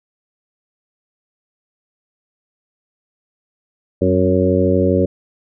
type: harmonic tone with a mistuned harmonic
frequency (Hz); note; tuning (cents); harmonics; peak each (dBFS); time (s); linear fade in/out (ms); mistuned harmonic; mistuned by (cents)
92.5; F#2; 0; 1 / 2 / 3 / 4 / 5 / 6; -19 / -19 / -19 / -19 / -19 / -19; 4.01-5.06; 10; 2; +50
effects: none